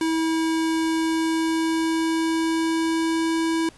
square tone with pitch glide, 323.5 to 326.7 Hz, E4 to E4, -32 to -15 cents, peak -21 dBFS, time 0.01-3.69 s, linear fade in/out 2 ms, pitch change +17 cents, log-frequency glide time 0.92-3.38 s, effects pink hiss -51 dBFS RMS until 3.77 s + resampled to 24000 Hz

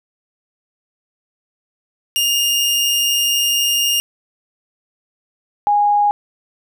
sawtooth / sine tone pair in turn, 2828 / 823.9 Hz, F7 / G#5, +21 / -14 cents, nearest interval octave + major sixth, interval 2135 cents, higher first, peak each -11 dBFS, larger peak neither, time 2.16-4 / 5.67-6.11 s, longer first, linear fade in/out 0 ms, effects none

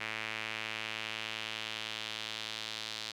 sawtooth tone with band-pass filter sweep, 109.9 Hz, A2, 2 cents flat, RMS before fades -40 dBFS, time 0-3.12 s, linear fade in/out 10 ms, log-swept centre 2300 to 4000 Hz, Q 2.3, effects none

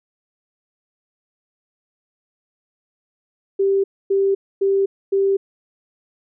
sine tone bursts, 392 Hz, G4, in tune, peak -14 dBFS, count 4, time 3.59-5.37 s, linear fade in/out 10 ms, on 250 ms, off 260 ms, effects none

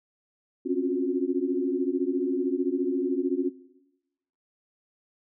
sine tone cluster, 264.9 / 278.7 / 353.4 / 368.7 Hz, C4 / C#4 / F4 / F#4, +22 / +9 / +21 / -6 cents, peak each -29 dBFS, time 0.65-3.5 s, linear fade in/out 20 ms, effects noise-tail reverb RT60 0.9 s tail -17 dB re dry

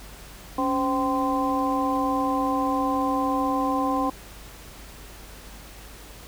harmonic tone with a mistuned harmonic, 259.2 Hz, C4, 16 cents flat, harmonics 1 / 2 / 3 / 4, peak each -25 / -30 / -28 / -26 dBFS, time 0.58-4.1 s, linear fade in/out 5 ms, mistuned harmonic 1, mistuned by +120 cents, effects added 50 Hz sine -45 dBFS peak until 6.27 s + pink hiss -45 dBFS RMS until 6.27 s

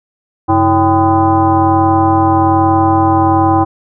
sine tone with frequency modulation, 554.4 Hz, C#5, in tune, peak -7 dBFS, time 0.48-3.65 s, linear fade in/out 20 ms, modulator 230 Hz, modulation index 2.1, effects none

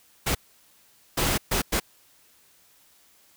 pink noise bursts at uneven times, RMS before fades -24 dBFS, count 4, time 0.26-0.35 / 1.17-1.38 / 1.51-1.62 / 1.72-1.8 s, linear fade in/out 10 ms, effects white hiss -59 dBFS RMS until 3.36 s

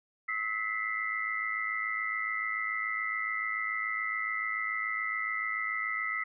sine tone cluster, 1294 / 1981 / 2088 Hz, E6 / B6 / C7, -32 / +5 / -4 cents, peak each -36 / -33 / -36 dBFS, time 0.28-6.24 s, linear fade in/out 10 ms, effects none

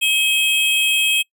square tone pair together, 2553 / 3226 Hz, D#7 / G7, +44 / +49 cents, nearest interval major third, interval 405 cents, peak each -18 dBFS, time 0.01-1.23 s, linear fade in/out 20 ms, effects noise-tail reverb RT60 0.1 s tail -24 dB re dry

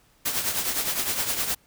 white noise with tremolo, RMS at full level -24 dBFS, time 0.25-1.55 s, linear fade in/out 10 ms, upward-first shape triangle, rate 9.7 Hz, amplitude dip 65%, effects pink hiss -61 dBFS RMS until 1.66 s

